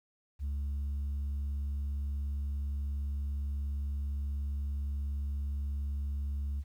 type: tone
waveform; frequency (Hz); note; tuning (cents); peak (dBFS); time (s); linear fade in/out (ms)
sine; 70.7; C#2; +35; -29; 0.39-6.64; 50
effects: tanh soft clip ceiling -31 dBFS + 11-bit